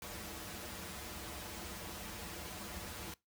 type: noise with comb filter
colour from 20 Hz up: pink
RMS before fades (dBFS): -45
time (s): 0.02-3.14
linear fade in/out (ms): 2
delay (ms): 7.5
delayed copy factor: -0.95
effects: noise-tail reverb RT60 0.2 s tail -22 dB re dry + high-pass 60 Hz 12 dB/octave